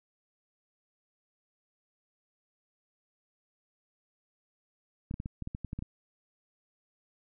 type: clicks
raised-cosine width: 5 ms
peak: -24 dBFS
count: 11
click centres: 5.111 / 5.141 / 5.201 / 5.259 / 5.423 / 5.474 / 5.549 / 5.647 / 5.731 / 5.79 / 5.824 s
effects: none